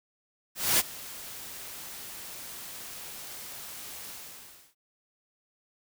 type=noise with ADSR envelope; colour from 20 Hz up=white; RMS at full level=-22 dBFS; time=0.55-4.75 s; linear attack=240 ms; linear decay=30 ms; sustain=-20 dB; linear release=670 ms; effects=none